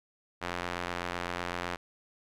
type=tone with band-pass filter; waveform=sawtooth; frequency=87.9 Hz; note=F2; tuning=12 cents sharp; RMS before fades=-36 dBFS; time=0.41-1.77 s; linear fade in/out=20 ms; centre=1600 Hz; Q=0.69; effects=none